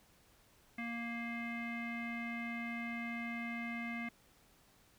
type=tone with low-pass filter; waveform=square; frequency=233.8 Hz; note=A#3; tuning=5 cents sharp; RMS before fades=-41 dBFS; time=0.78-4.09 s; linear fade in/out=5 ms; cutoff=2200 Hz; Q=8.8; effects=pink hiss -67 dBFS RMS until 4.98 s